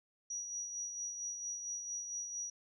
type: tone with tremolo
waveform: sine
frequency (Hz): 5800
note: F#8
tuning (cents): -35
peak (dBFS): -37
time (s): 0.3-2.5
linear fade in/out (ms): 5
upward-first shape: sine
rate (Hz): 4.4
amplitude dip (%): 45
effects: none